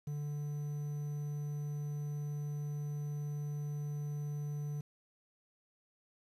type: tone with quantisation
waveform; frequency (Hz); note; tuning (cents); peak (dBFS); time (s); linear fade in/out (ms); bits
triangle; 146.83; D3; 0; -34; 0.07-4.81; 5; 10
effects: resampled to 32000 Hz